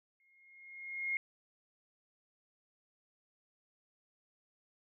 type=tone with exponential growth; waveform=sine; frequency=2145 Hz; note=C7; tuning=42 cents sharp; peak=-30 dBFS; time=0.2-1.17 s; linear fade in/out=1 ms; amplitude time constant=210 ms; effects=none